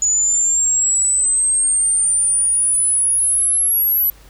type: exponential sweep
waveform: sine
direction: up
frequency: 6880 to 11840 Hz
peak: -13 dBFS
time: 0.02-4.1 s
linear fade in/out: 2 ms
effects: added 50 Hz sine -43 dBFS peak until 4.29 s + pink hiss -48 dBFS RMS until 4.29 s

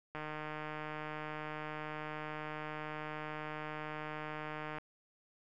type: click train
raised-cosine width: 0.5 ms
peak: -27 dBFS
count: 710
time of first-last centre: 0.15-4.784 s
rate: 153 Hz
effects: none

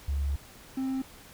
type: tone pair in turn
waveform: sine / triangle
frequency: 70.3 / 264.2 Hz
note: C#2 / C4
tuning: +25 / +17 cents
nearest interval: octave + major seventh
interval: 2292 cents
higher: second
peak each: -26 dBFS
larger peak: neither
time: 0.08-0.36 / 0.77-1.02 s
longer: first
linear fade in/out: 5 ms
effects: pink hiss -51 dBFS RMS until 1.33 s

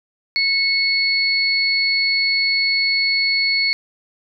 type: tone pair together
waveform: sine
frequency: 2200 / 4400 Hz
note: C#7 / C#8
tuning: -14 / -14 cents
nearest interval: octave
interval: 1200 cents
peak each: -18 dBFS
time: 0.36-3.73 s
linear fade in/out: 0 ms
effects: none

